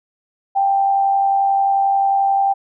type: tone with amplitude modulation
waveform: sine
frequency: 787 Hz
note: G5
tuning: 7 cents sharp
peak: -11 dBFS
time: 0.55-2.54 s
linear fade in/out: 20 ms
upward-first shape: sine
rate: 91.3 Hz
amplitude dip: 40%
effects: none